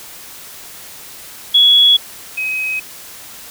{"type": "tone pair in turn", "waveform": "sine", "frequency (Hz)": [3365, 2535], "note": ["G#7", "D#7"], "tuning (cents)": [22, 32], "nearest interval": "perfect fourth", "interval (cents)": 490, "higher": "first", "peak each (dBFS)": [-6, -17], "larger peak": "first", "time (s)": [[1.54, 1.97], [2.37, 2.8]], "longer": "neither", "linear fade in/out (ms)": 10, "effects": ["white hiss -35 dBFS RMS until 3.5 s"]}